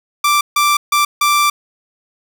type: tone bursts at uneven times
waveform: sawtooth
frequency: 1174.7 Hz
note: D6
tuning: in tune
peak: -7 dBFS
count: 4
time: 0.24-0.41 / 0.56-0.77 / 0.92-1.05 / 1.21-1.5 s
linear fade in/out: 5 ms
effects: none